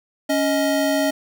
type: tone pair together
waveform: square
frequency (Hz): 279.2 / 626.8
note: C#4 / D#5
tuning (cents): +13 / +13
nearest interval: octave + major second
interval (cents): 1400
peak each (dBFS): -21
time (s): 0.29-1.11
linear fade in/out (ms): 10
effects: none